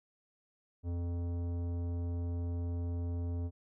sine tone with tanh clipping, 86.4 Hz, F2, 18 cents flat, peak -35 dBFS, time 0.83-3.51 s, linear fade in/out 50 ms, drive 14 dB, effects none

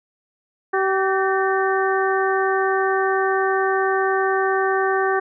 harmonic tone with a mistuned harmonic, 384.3 Hz, G4, 34 cents flat, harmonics 1 / 2 / 3 / 4 / 5, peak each -20 / -23 / -25 / -26 / -27 dBFS, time 0.73-5.2 s, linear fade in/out 10 ms, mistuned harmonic 5, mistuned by -98 cents, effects none

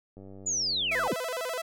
click train, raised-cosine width 2 ms, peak -34 dBFS, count 89, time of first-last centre 0.17-1.076 s, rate 97.1 Hz
sine linear sweep, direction down, 7040 to 87.31 Hz, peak -26 dBFS, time 0.46-1.14 s, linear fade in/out 10 ms
sawtooth tone with vibrato, 576 Hz, D5, 34 cents flat, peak -27 dBFS, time 0.91-1.62 s, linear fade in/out 10 ms, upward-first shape square, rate 12 Hz, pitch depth 230 cents each way
effects none

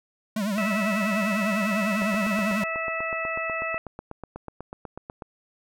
square tone with vibrato, 205.1 Hz, G#3, 21 cents flat, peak -25 dBFS, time 0.36-2.64 s, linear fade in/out 5 ms, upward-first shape triangle, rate 10 Hz, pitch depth 160 cents each way
harmonic tone, 653 Hz, E5, 17 cents flat, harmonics 1 / 2 / 3 / 4, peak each -32 / -32 / -32 / -32 dBFS, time 0.58-3.78 s, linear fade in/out 0 ms
click train, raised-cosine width 1 ms, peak -22 dBFS, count 27, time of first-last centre 2.02-5.222 s, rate 8.12 Hz
effects none

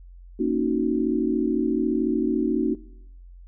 sine chord, D# minor seventh, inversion second, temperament equal, 233.1 / 277.2 / 311.1 / 370 Hz, A#3 / C#4 / D#4 / F#4, 0 / 0 / 0 / 0 cents, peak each -26 dBFS, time 0.39-2.75 s, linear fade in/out 10 ms, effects noise-tail reverb RT60 0.8 s tail -20 dB re dry + added 44 Hz sine -42 dBFS peak until 3.47 s

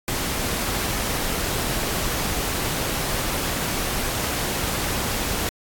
pink noise, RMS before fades -25 dBFS, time 0.08-5.49 s, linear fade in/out 0 ms, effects AAC 64 kbps

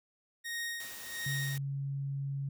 sawtooth tone with tremolo, 1865 Hz, A#6, in tune, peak -31 dBFS, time 0.44-1.58 s, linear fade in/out 20 ms, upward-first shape sine, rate 1.4 Hz, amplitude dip 85%
white noise, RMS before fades -46 dBFS, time 0.8-1.58 s, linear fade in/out 2 ms
sine tone, 138.59 Hz, C#3, in tune, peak -33 dBFS, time 1.26-2.49 s, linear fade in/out 5 ms
effects none

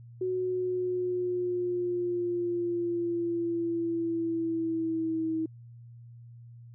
sine linear sweep, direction down, 370 to 320 Hz, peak -27 dBFS, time 0.21-5.46 s, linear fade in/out 5 ms, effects added 118 Hz sine -46 dBFS peak until 6.74 s

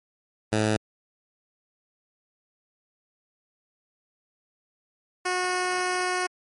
10% pulse tone pair in turn, 108 / 364 Hz, A2 / F#4, -32 / -28 cents, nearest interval octave + major sixth, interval 2104 cents, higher second, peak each -13 / -16 dBFS, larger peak first, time 0.52-0.77 / 5.25-6.27 s, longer second, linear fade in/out 10 ms, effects MP3 48 kbps

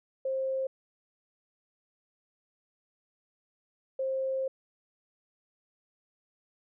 sine tone pair in turn, 530 / 530 Hz, C5 / C5, +22 / +22 cents, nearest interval unison, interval 0 cents, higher neither, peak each -28 dBFS, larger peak neither, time 0.25-0.67 / 3.99-4.48 s, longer second, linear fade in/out 5 ms, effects none

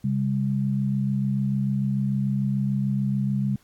sine tone pair together, 134.1 / 200.9 Hz, C3 / G3, +43 / +43 cents, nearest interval perfect fifth, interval 700 cents, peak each -24 dBFS, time 0.04-3.56 s, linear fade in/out 5 ms, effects pink hiss -61 dBFS RMS until 3.63 s + AAC 64 kbps

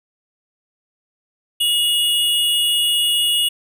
square tone pair together, 2875 / 3419 Hz, F7 / G#7, +50 / +50 cents, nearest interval minor third, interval 300 cents, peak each -16 / -25 dBFS, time 1.6-3.49 s, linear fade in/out 10 ms, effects none

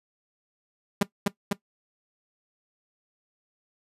sawtooth tone with echo, 200.6 Hz, G3, 40 cents sharp, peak -14 dBFS, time 1.01-1.03 s, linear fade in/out 5 ms, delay 250 ms, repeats 2, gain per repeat -2 dB, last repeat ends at 1.53 s, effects noise-tail reverb RT60 0.1 s tail -18 dB re dry + resampled to 32000 Hz

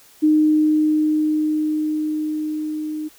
sine tone with level ramp, 307.1 Hz, D#4, 23 cents flat, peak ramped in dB -11 to -24 dBFS, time 0.22-3.09 s, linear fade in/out 20 ms, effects white hiss -50 dBFS RMS until 3.18 s

